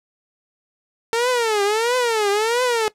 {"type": "tone with vibrato", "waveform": "sawtooth", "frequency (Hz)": 450, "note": "A4", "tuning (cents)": 39, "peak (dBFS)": -13, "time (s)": [1.13, 2.88], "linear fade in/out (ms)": 0, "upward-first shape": "triangle", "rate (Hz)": 1.5, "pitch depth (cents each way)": 220, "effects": ["noise-tail reverb RT60 0.1 s tail -18 dB re dry", "low-pass 10000 Hz 12 dB/octave"]}